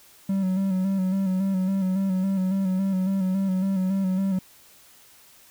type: tone with vibrato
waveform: triangle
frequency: 190.2 Hz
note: F#3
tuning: 48 cents sharp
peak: -19 dBFS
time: 0.29-4.39 s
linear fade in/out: 5 ms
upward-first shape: square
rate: 3.6 Hz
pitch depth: 37 cents each way
effects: white hiss -53 dBFS RMS until 5.5 s